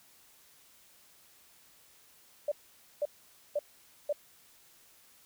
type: tone bursts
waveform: sine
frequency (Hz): 587.3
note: D5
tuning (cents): 0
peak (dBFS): -27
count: 4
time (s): 2.48-4.128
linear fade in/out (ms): 5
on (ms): 37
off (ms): 500
effects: white hiss -61 dBFS RMS until 5.25 s